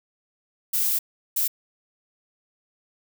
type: noise bursts at uneven times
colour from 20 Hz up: violet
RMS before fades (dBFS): -23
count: 2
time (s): 0.73-0.99 / 1.36-1.48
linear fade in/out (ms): 10
effects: none